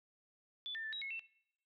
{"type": "tone with pitch steps", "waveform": "sine", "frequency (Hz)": [3473, 1795, 1762, 3841, 2179, 2681], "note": ["A7", "A6", "A6", "B7", "C#7", "E7"], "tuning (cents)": [-23, 34, 2, -49, -30, 29], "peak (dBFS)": -40, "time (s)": [0.66, 1.194], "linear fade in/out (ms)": 0, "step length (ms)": 89, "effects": ["noise-tail reverb RT60 0.7 s tail -20 dB re dry"]}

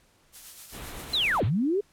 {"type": "noise with tremolo", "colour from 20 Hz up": "blue", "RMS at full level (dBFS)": -40, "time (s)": [0.32, 1.41], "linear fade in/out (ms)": 50, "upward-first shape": "triangle", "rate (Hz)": 7.7, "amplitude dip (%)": 50}
{"type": "low-pass noise", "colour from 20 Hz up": "pink", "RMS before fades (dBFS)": -41, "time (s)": [0.71, 1.51], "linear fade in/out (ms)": 50, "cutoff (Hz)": 4200, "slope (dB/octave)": 96}
{"type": "linear two-way sweep", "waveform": "sine", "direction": "down then up", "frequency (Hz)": [4186, 85.9, 424.8], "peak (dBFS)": -22, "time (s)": [1.13, 1.81], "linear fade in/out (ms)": 10, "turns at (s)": 1.44}
{"effects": ["pink hiss -63 dBFS RMS until 1.92 s", "low-pass 12000 Hz 12 dB/octave"]}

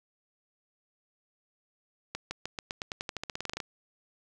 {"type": "accelerating click train", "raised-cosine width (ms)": 0.2, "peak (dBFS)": -17, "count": 19, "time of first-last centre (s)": [2.15, 3.602], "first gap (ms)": 160, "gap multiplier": 0.91, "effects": []}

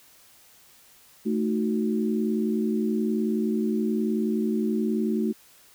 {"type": "chord", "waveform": "sine", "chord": "D# diminished", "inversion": "second", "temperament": "equal", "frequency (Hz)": [220, 311.1, 370], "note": ["A3", "D#4", "F#4"], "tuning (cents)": [0, 0, 0], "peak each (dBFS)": [-24, -30, -29], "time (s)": [1.25, 5.33], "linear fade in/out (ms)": 20, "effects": ["white hiss -55 dBFS RMS until 5.74 s"]}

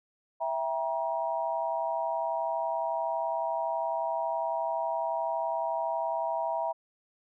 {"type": "chord", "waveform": "sine", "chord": "E diminished", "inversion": "none", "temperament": "just", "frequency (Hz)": [659.3, 791.1, 949.3], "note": ["E5", "G5", "Bb5"], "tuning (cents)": [0, 16, 31], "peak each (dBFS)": [-31, -35, -32], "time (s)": [0.4, 6.73], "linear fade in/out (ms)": 20, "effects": []}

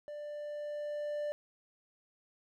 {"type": "tone with level ramp", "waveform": "triangle", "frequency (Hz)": 591, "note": "D5", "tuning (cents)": 11, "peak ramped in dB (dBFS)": [-39, -31], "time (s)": [0.08, 1.32], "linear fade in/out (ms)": 0, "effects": []}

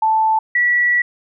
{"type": "tone pair in turn", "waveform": "sine", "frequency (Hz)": [879, 1943.9], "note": ["A5", "B6"], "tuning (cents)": [-2, -28], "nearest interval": "octave + major second", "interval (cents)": 1374, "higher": "second", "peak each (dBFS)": -12, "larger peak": "neither", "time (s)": [[0.02, 0.39], [0.55, 1.02]], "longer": "second", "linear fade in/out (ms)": 5, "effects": []}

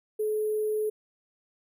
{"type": "tone with sample-and-hold", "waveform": "sine", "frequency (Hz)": 427.5, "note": "A4", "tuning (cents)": -50, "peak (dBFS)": -25, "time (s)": [0.19, 0.9], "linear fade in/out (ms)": 10, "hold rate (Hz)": 11025, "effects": []}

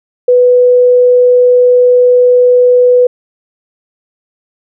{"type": "tone", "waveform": "sine", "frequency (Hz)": 495, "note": "B4", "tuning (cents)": 4, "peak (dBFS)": -3, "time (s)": [0.28, 3.07], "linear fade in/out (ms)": 5, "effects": []}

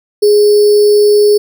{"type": "tone with sample-and-hold", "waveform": "sine", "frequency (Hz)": 415.3, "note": "G#4", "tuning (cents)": 0, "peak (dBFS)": -4, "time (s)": [0.22, 1.38], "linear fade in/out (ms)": 10, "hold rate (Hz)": 4900, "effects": []}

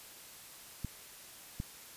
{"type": "clicks", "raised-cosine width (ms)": 5, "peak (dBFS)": -24, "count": 2, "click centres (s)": [0.847, 1.601], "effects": ["white hiss -52 dBFS RMS until 1.96 s", "resampled to 32000 Hz"]}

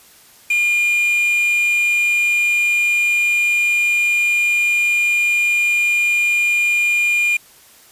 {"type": "tone with quantisation", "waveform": "triangle", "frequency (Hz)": 2415, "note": "D7", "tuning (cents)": 48, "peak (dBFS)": -12, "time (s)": [0.5, 7.37], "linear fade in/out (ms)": 5, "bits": 5, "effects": ["white hiss -47 dBFS RMS until 7.91 s", "resampled to 32000 Hz"]}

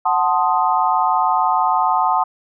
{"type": "chord", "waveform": "sine", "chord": "F# diminished seventh", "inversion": "none", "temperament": "equal", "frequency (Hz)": [740, 880, 1046.5, 1244.5], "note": ["F#5", "A5", "C6", "Eb6"], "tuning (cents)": [0, 0, 0, 0], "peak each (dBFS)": [-19, -18, -20, -21], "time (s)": [0.05, 2.24], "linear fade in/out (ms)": 10, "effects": []}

